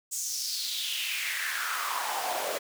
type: noise with high-pass filter sweep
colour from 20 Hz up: pink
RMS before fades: -32 dBFS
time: 0.11-2.59 s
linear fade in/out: 20 ms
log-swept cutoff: 7300 to 520 Hz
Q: 4
effects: none